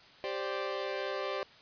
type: chord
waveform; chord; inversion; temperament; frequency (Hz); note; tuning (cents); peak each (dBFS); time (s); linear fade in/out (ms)
sawtooth; G suspended fourth; none; equal; 392 / 523.3 / 587.3; G4 / C5 / D5; 0 / 0 / 0; -34; 0.24-1.43; 0
effects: white hiss -56 dBFS RMS until 1.61 s + resampled to 11025 Hz